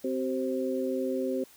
sine tone cluster, 260.4 / 382.8 / 526 Hz, C4 / G4 / C5, -8 / -41 / +9 cents, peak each -31 / -32 / -32 dBFS, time 0.04-1.44 s, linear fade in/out 5 ms, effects white hiss -56 dBFS RMS until 1.56 s

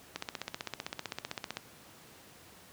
click train, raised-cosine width 0.2 ms, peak -18 dBFS, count 23, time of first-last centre 0.16-1.57 s, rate 15.6 Hz, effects pink hiss -55 dBFS RMS until 2.72 s + high-pass 100 Hz 12 dB/octave

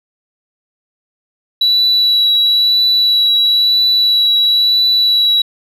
sine tone with vibrato, 3929 Hz, B7, 10 cents flat, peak -7 dBFS, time 1.61-5.42 s, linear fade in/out 5 ms, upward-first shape triangle, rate 1 Hz, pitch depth 16 cents each way, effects tanh soft clip ceiling -6 dBFS

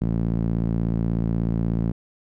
sawtooth tone with band-pass filter, 56.5 Hz, A1, 47 cents sharp, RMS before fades -23 dBFS, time 0.01-1.92 s, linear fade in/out 10 ms, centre 180 Hz, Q 1.6, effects none

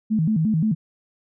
sine tone with vibrato, 186 Hz, F#3, 9 cents sharp, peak -17 dBFS, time 0.1-0.75 s, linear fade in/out 20 ms, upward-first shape square, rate 5.7 Hz, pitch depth 270 cents each way, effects none

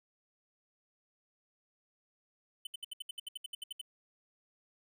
square tone bursts, 3032 Hz, F#7, 42 cents sharp, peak -39 dBFS, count 14, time 2.65-3.814 s, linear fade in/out 5 ms, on 20 ms, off 68 ms, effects none

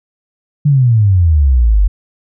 sine exponential sweep, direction down, 150.8 to 46.25 Hz, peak -6 dBFS, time 0.65-1.88 s, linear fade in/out 10 ms, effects none

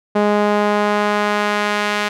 sawtooth tone with band-pass filter sweep, 207.6 Hz, G#3, in tune, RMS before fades -17 dBFS, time 0.15-2.09 s, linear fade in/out 10 ms, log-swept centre 610 to 2100 Hz, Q 0.79, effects none

